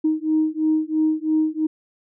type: beating tone pair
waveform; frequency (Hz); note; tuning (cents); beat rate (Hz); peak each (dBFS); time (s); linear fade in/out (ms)
sine; 311.1 / 314.1; D#4 / D#4; 0 / +16; 3; -20; 0.04-1.67; 10
effects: tanh soft clip ceiling -10 dBFS